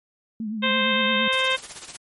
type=tone with vibrato; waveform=sine; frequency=216.2 Hz; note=A3; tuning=30 cents flat; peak=-26 dBFS; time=0.4-1.28 s; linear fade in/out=2 ms; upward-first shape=triangle; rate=8.8 Hz; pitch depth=93 cents each way
type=harmonic tone; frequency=523.3 Hz; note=C5; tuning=in tune; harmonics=1 / 2 / 3 / 4 / 5 / 6 / 7; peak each=-27 / -27 / -27 / -27 / -27 / -27 / -27 dBFS; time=0.62-1.57 s; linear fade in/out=20 ms
type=noise with tremolo; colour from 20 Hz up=white; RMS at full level=-35 dBFS; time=1.32-1.97 s; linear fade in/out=10 ms; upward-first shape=sine; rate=16 Hz; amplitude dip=70%
effects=MP3 48 kbps